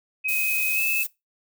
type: tone with pitch glide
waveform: sine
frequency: 2531 to 2610 Hz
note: D#7 to E7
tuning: +29 to -18 cents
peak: -22 dBFS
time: 0.24-1.04 s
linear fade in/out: 20 ms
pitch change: +53 cents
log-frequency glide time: 0.74-0.81 s
type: noise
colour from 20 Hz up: violet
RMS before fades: -28 dBFS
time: 0.28-1.07 s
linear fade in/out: 10 ms
effects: noise-tail reverb RT60 0.2 s tail -20 dB re dry